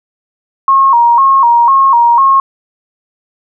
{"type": "tone with vibrato", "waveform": "sine", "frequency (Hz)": 1011, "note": "B5", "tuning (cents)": 40, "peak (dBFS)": -4, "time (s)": [0.68, 2.4], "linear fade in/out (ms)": 2, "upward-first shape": "square", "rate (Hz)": 2, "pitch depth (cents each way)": 120, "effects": []}